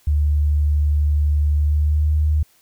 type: tone with pitch glide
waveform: sine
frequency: 74 to 76.04 Hz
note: D2 to D#2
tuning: +14 to -39 cents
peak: -14 dBFS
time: 0.07-2.43 s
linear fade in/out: 5 ms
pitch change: +47 cents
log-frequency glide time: 1.57-2.14 s
effects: white hiss -57 dBFS RMS until 2.61 s